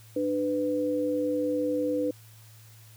sine tone pair together, 298.2 / 499 Hz, D4 / B4, +27 / +18 cents, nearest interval major sixth, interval 891 cents, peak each -28 / -27 dBFS, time 0.16-2.11 s, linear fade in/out 5 ms, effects added 110 Hz sine -50 dBFS peak until 2.96 s + white hiss -56 dBFS RMS until 2.96 s

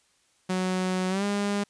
sawtooth tone with pitch glide, 185 to 202.9 Hz, F#3 to G#3, 0 to -40 cents, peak -21 dBFS, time 0.49-1.64 s, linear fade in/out 10 ms, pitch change +160 cents, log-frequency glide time 1.09-1.24 s, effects white hiss -66 dBFS RMS until 1.69 s + resampled to 22050 Hz

